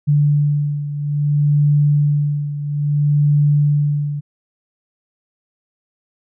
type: beating tone pair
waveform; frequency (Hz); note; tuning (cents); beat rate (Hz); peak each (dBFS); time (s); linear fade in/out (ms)
sine; 146.2 / 146.8; D3 / D3; -7 / 0; 0.6; -14 / -19; 0.07-4.21; 20
effects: none